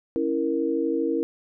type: chord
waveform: sine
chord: A# diminished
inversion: first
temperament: equal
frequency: 277.2 / 329.6 / 466.2 Hz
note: C#4 / E4 / A#4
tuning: 0 / 0 / 0 cents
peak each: -28 / -25 / -26 dBFS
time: 0.16-1.23 s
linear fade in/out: 0 ms
effects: none